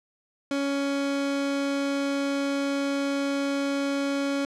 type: tone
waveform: 30% pulse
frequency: 279.1 Hz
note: C#4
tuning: 12 cents sharp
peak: -22 dBFS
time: 0.51-4.45 s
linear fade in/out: 2 ms
effects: low-pass 7000 Hz 12 dB/octave